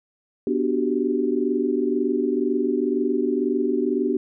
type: chord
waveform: sine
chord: G major seventh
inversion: first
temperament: equal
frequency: 246.9 / 293.7 / 370 / 392 Hz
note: B3 / D4 / F#4 / G4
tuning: 0 / 0 / 0 / 0 cents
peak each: -25 dBFS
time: 0.47-4.17 s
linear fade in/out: 2 ms
effects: none